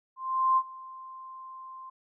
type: tone with ADSR envelope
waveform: sine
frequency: 1046.5 Hz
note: C6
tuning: in tune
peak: -19 dBFS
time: 0.16-1.9 s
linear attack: 410 ms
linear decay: 56 ms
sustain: -22 dB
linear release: 9 ms
effects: none